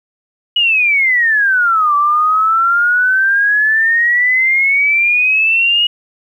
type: exponential two-way sweep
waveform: sine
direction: down then up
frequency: 2932 to 1156 to 2897 Hz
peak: -9 dBFS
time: 0.56-5.87 s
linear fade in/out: 5 ms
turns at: 1.95 s
effects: 8-bit